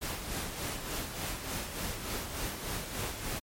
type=noise with tremolo; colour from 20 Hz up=pink; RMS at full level=-35 dBFS; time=0.01-3.4 s; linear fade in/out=20 ms; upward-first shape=sine; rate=3.4 Hz; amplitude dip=50%; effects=MP3 64 kbps